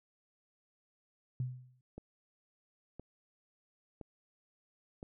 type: tone with exponential decay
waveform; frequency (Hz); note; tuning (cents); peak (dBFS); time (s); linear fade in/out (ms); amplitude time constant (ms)
sine; 126.4; B2; +41; -30; 1.4-1.81; 2; 88
type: click train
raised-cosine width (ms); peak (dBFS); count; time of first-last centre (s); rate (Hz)
2; -32; 4; 1.98-5.029; 0.984
effects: none